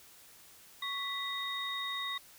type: tone cluster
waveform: sine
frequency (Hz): 1114 / 1975 / 3728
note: C#6 / B6 / A#7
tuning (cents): +8 / 0 / -1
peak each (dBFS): -40 / -40 / -37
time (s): 0.82-2.18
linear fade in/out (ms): 5
effects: white hiss -57 dBFS RMS until 2.38 s